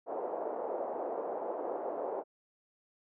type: band-pass noise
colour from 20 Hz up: pink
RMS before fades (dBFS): -37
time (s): 0.06-2.24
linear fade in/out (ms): 50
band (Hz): 430 to 760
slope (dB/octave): 24
effects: none